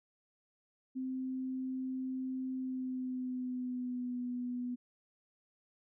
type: tone with pitch glide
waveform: sine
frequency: 259.7 to 246.5 Hz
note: C4 to B3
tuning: -13 to -3 cents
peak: -35 dBFS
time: 0.95-4.76 s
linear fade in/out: 20 ms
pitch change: -90 cents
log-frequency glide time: 2.54-4.2 s
effects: none